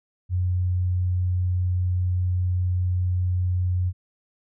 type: tone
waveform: sine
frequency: 90.5 Hz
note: F#2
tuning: 38 cents flat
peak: -20 dBFS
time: 0.29-3.93 s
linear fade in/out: 50 ms
effects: none